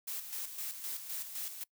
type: noise with tremolo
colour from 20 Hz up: blue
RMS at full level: -39 dBFS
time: 0.07-1.64 s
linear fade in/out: 10 ms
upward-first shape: square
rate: 3.9 Hz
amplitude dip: 55%
effects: noise-tail reverb RT60 0.1 s tail -23 dB re dry